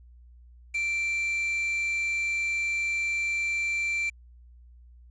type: tone with quantisation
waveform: triangle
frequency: 2349 Hz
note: D7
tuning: in tune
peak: -24 dBFS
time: 0.74-4.1 s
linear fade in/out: 10 ms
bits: 7
effects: added 60 Hz sine -49 dBFS peak until 5.1 s + resampled to 22050 Hz